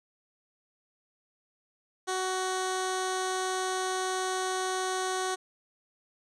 15% pulse tone with low-pass filter, 373.2 Hz, F#4, 15 cents sharp, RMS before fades -31 dBFS, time 2.07-5.36 s, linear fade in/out 20 ms, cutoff 8000 Hz, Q 2.2, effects none

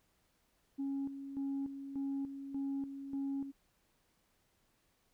sine tone with tremolo, 275.4 Hz, C#4, 11 cents flat, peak -33 dBFS, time 0.78-3.52 s, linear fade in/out 20 ms, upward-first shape square, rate 1.7 Hz, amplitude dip 65%, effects tanh soft clip ceiling -32 dBFS + pink hiss -75 dBFS RMS until 5.13 s

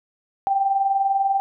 sine tone pair together, 766 / 786.2 Hz, G5 / G5, -40 / +5 cents, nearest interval unison, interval 45 cents, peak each -26 / -18 dBFS, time 0.47-1.4 s, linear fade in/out 0 ms, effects none

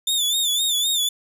sawtooth tone with vibrato, 3568 Hz, A7, 23 cents sharp, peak -16 dBFS, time 0.07-1.09 s, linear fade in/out 5 ms, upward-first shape sine, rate 3.9 Hz, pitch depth 88 cents each way, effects none

